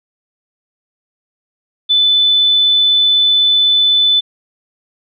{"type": "tone", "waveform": "sine", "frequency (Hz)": 3504, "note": "A7", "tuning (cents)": -8, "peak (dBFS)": -8, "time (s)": [1.89, 4.21], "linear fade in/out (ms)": 20, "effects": []}